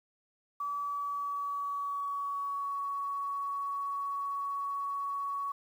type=tone with pitch glide; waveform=sine; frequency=1148 to 1121.1 Hz; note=D6 to C#6; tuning=-40 to +19 cents; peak=-32 dBFS; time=0.6-5.52 s; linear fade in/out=5 ms; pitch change=-41 cents; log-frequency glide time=0.81-2.74 s; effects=10-bit